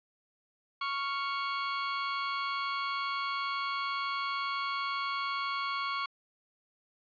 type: tone pair together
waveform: sawtooth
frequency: 1110 / 1392.1 Hz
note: C#6 / F6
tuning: +2 / -6 cents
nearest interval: major third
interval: 392 cents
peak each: -28 / -35 dBFS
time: 0.81-6.06 s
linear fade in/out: 5 ms
effects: resampled to 11025 Hz + 10-bit